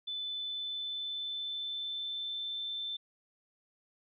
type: tone with pitch glide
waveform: sine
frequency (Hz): 3506 to 3545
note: A7 to A7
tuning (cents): -7 to +12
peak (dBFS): -35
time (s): 0.07-2.97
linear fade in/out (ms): 10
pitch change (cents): +19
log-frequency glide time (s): 0.21-2.65
effects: none